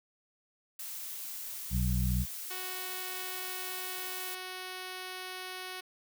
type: noise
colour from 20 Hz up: blue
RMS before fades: -41 dBFS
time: 0.79-4.35 s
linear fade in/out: 5 ms
type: harmonic tone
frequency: 61.74 Hz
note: B1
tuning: in tune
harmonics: 1 / 2 / 3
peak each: -29 / -32 / -34 dBFS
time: 1.7-2.26 s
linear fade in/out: 50 ms
type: tone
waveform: 5% pulse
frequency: 370 Hz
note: F#4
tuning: in tune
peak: -28 dBFS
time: 2.5-5.81 s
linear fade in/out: 10 ms
effects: none